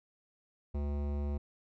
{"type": "tone with hard clipping", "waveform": "sine", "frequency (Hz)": 72.1, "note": "D2", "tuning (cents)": -31, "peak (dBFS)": -34, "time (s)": [0.74, 1.38], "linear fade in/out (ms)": 10, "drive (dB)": 17, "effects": []}